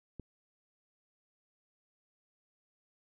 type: click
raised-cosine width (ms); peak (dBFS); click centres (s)
3; -30; 0.197
effects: none